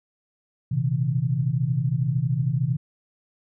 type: tone cluster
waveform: sine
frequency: 118.6 / 131.6 / 160.5 Hz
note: A#2 / C3 / E3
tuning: +30 / +10 / -46 cents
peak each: -27 / -23 / -26 dBFS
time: 0.71-2.77 s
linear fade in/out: 10 ms
effects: none